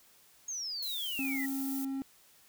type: exponential sweep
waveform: sine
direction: down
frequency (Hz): 6645 to 1900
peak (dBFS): -35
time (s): 0.48-1.46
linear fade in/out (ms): 5
type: noise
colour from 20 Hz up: violet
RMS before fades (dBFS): -41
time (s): 0.82-1.85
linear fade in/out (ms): 5
type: tone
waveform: triangle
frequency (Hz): 270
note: C#4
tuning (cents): -45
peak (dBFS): -31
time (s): 1.19-2.02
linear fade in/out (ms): 0
effects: white hiss -62 dBFS RMS until 2.48 s